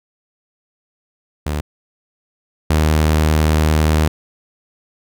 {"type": "tone pair in turn", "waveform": "sawtooth", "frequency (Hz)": [75, 77.51], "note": ["D2", "D#2"], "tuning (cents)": [37, -6], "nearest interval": "minor second", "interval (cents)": 57, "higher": "second", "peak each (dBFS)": [-15, -8], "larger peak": "second", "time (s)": [[1.46, 1.61], [2.7, 4.08]], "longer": "second", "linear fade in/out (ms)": 5, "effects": []}